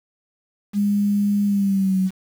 sine tone with pitch glide, 203.8 to 187.97 Hz, G#3 to F#3, -32 to +28 cents, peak -16 dBFS, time 0.73-2.11 s, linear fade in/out 50 ms, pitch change -140 cents, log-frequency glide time 1.45-1.99 s, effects 7-bit

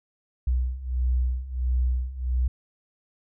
sine beating tone pair, 61.6 / 63.1 Hz, B1 / B1, -4 / +38 cents, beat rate 1.5 Hz, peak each -27 / -24 dBFS, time 0.47-2.48 s, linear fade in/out 5 ms, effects none

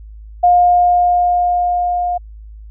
sine tone with level ramp, 710 Hz, F5, 28 cents sharp, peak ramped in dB -6 to -15 dBFS, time 0.43-2.18 s, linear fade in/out 10 ms, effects added 53 Hz sine -32 dBFS peak until 2.7 s

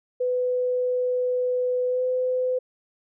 sine tone with pitch glide, 499.6 to 507.2 Hz, B4 to B4, +20 to +46 cents, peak -21 dBFS, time 0.2-2.59 s, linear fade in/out 10 ms, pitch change +26 cents, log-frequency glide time 1.88-2.03 s, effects none

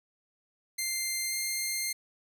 10% pulse tone with pitch glide, 2093 to 2108 Hz, C7 to C7, 0 to +12 cents, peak -21 dBFS, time 0.78-1.93 s, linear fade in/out 10 ms, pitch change +12 cents, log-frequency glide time 1.24-1.36 s, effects none

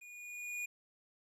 square tone with level ramp, 2446 Hz, D#7, 30 cents flat, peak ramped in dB -52 to -37 dBFS, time 0.01-0.66 s, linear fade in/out 10 ms, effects low-pass 12000 Hz 12 dB/octave + 13-bit

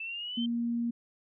sine exponential sweep, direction up, 2637 to 3136 Hz, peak -35 dBFS, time 0-0.46 s, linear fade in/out 5 ms
sine tone, 235.4 Hz, A#3, 17 cents sharp, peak -28 dBFS, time 0.37-0.91 s, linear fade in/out 10 ms
effects none

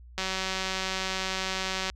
click train, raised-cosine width 0.2 ms, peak -13 dBFS, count 326, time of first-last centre 0.18-1.9 s, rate 189 Hz, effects added 60 Hz sine -46 dBFS peak until 1.95 s

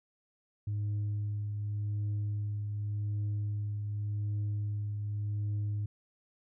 sine tone with tremolo, 103.83 Hz, G#2, in tune, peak -27 dBFS, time 0.67-5.86 s, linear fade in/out 5 ms, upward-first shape triangle, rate 0.87 Hz, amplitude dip 45%, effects tanh soft clip ceiling -29 dBFS

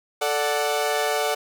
sawtooth chord, D major, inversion second, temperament equal, 440 / 587.3 / 740 Hz, A4 / D5 / F#5, 0 / 0 / 0 cents, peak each -22 dBFS, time 0.21-1.35 s, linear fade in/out 10 ms, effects none

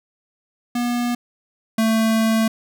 square tone pair in turn, 241.5 / 222.7 Hz, B3 / A3, -39 / +21 cents, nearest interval minor second, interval 140 cents, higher first, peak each -20 / -16 dBFS, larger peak second, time 0.75-1.15 / 1.78-2.48 s, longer second, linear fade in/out 5 ms, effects none

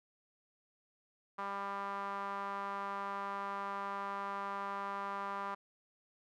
sawtooth tone with band-pass filter, 198.7 Hz, G3, 24 cents sharp, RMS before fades -40 dBFS, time 1.38-5.55 s, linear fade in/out 10 ms, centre 1100 Hz, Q 3.8, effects none

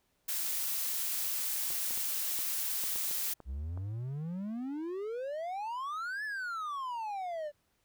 blue noise, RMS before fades -34 dBFS, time 0.28-3.34 s, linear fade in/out 10 ms
clicks, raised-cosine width 1 ms, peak -34 dBFS, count 9, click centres 1.705 / 1.908 / 1.976 / 2.39 / 2.839 / 2.959 / 3.111 / 3.403 / 3.775 s
triangle exponential two-way sweep, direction up then down, 61.74 to 1760 to 577 Hz, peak -33 dBFS, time 3.45-7.52 s, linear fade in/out 50 ms, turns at 6.24 s
effects pink hiss -75 dBFS RMS until 7.84 s

